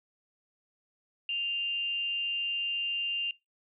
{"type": "tone with frequency modulation", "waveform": "sine", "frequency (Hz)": 2794, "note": "F7", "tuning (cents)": 0, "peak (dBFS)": -29, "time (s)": [1.29, 3.31], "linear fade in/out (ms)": 2, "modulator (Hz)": 284, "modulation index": 0.21, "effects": ["noise-tail reverb RT60 0.2 s tail -21 dB re dry"]}